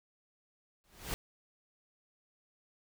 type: noise with exponential growth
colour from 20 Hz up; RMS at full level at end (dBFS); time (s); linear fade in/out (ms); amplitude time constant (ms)
pink; -34; 0.84-1.14; 0; 64
effects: none